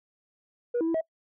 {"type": "tone with pitch steps", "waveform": "sine", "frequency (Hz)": [482, 326.3, 330.6, 644], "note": ["B4", "E4", "E4", "E5"], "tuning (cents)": [-42, -18, 5, -41], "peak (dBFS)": -22, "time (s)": [0.74, 1.012], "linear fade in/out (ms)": 10, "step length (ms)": 68, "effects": ["noise-tail reverb RT60 0.1 s tail -24 dB re dry", "tanh soft clip ceiling -22 dBFS"]}